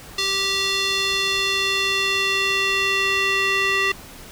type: tone with band-pass filter sweep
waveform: square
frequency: 390.1 Hz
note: G4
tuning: 8 cents flat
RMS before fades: -21 dBFS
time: 0.18-3.92 s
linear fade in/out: 5 ms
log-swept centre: 4100 to 2400 Hz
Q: 2
effects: pink hiss -41 dBFS RMS until 4.31 s